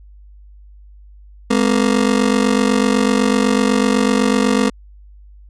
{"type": "ring-modulated tone", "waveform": "30% pulse", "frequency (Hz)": 233.1, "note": "A#3", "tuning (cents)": 0, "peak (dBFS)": -7, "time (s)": [1.5, 4.7], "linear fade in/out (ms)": 10, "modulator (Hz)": 24, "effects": ["added 50 Hz sine -39 dBFS peak until 5.49 s", "resampled to 22050 Hz"]}